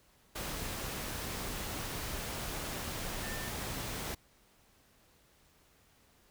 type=tone in noise; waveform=sine; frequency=1794 Hz; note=A6; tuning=33 cents sharp; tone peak=-44 dBFS; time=3.23-3.49 s; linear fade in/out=10 ms; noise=pink; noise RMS=-39 dBFS; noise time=0.35-4.15 s; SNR=-8 dB; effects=pink hiss -66 dBFS RMS until 6.3 s